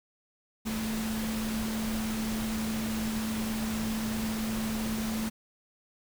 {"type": "tone in noise", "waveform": "sine", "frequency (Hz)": 220, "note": "A3", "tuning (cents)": 0, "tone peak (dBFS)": -30, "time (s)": [0.65, 5.3], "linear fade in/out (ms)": 20, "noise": "pink", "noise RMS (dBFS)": -37, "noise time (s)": [0.65, 5.3], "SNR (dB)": 4, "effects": []}